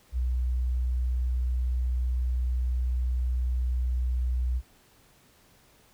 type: tone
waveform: sine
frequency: 62 Hz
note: B1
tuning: 7 cents sharp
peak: -24 dBFS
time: 0.12-4.62 s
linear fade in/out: 50 ms
effects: pink hiss -60 dBFS RMS until 5.93 s